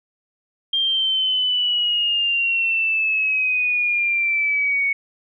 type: exponential sweep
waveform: sine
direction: down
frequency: 3200 to 2217 Hz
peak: -17 dBFS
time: 0.73-4.93 s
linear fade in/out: 5 ms
effects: none